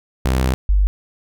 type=tone pair in turn; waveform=sawtooth / sine; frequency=64.5 / 49.12 Hz; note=C2 / G1; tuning=-24 / +4 cents; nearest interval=perfect fourth; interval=472 cents; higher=first; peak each=-11 dBFS; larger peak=neither; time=0.25-0.54 / 0.69-0.87 s; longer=first; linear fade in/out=0 ms; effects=none